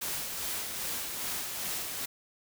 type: noise with tremolo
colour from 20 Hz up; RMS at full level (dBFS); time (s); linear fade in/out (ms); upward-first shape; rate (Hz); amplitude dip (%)
white; -34; 0.01-2.06; 10; sine; 2.5; 35
effects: none